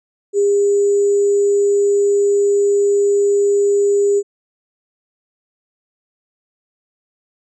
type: tone with sample-and-hold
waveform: sine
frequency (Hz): 404.1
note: G#4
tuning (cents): -47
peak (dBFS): -11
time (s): 0.33-4.23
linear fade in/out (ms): 50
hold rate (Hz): 7350
effects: resampled to 22050 Hz